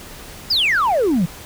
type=exponential sweep; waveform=sine; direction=down; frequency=5270 to 155.56 Hz; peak=-12 dBFS; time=0.5-1.26 s; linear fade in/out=10 ms; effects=tanh soft clip ceiling -12 dBFS + pink hiss -37 dBFS RMS until 1.45 s